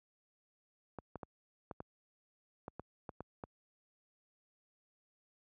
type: clicks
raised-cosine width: 1 ms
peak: -29 dBFS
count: 10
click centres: 0.987 / 1.157 / 1.232 / 1.712 / 1.804 / 2.681 / 2.796 / 3.092 / 3.206 / 3.438 s
effects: high-pass 60 Hz 12 dB/octave